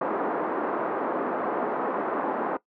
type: band-pass noise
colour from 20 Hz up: pink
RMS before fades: -28 dBFS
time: 0.01-2.57 s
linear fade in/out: 5 ms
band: 280 to 1300 Hz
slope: 24 dB/octave
effects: noise-tail reverb RT60 0.1 s tail -19 dB re dry